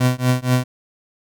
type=tone with tremolo; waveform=30% pulse; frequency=126.2 Hz; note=B2; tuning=38 cents sharp; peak=-9 dBFS; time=0-0.64 s; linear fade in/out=10 ms; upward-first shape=triangle; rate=4.2 Hz; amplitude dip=100%; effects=none